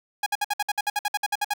sawtooth tone bursts, 826 Hz, G#5, 10 cents flat, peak -18 dBFS, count 15, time 0.23-1.537 s, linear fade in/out 5 ms, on 33 ms, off 58 ms, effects none

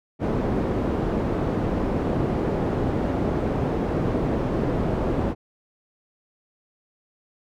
white low-pass noise, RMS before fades -24 dBFS, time 0.19-5.35 s, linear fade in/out 50 ms, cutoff 410 Hz, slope 12 dB/octave, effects none

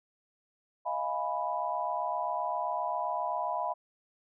sine chord, F half-diminished seventh, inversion third, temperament equal with one note detuned, 630.9 / 698.5 / 830.6 / 987.8 Hz, Eb5 / F5 / Ab5 / Cb6, +24 / 0 / 0 / 0 cents, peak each -37 / -35 / -37 / -33 dBFS, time 0.85-3.74 s, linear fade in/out 20 ms, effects none

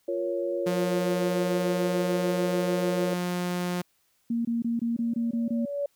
sine chord, Bb minor, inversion second, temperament equal, 349.2 / 466.2 / 554.4 Hz, F4 / Bb4 / Db5, 0 / 0 / 0 cents, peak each -30 / -34 / -29 dBFS, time 0.08-3.14 s, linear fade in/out 5 ms
sawtooth tone, 178 Hz, F3, 33 cents sharp, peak -23 dBFS, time 0.66-3.82 s, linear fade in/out 10 ms
sine tone bursts, 233.1 Hz, A#3, in tune, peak -24 dBFS, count 8, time 4.3-5.654 s, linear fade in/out 5 ms, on 150 ms, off 22 ms
sine tone with exponential growth, 570 Hz, C#5, 48 cents sharp, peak -24 dBFS, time 4.94-5.86 s, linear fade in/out 5 ms, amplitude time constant 200 ms
effects white hiss -69 dBFS RMS until 5.95 s

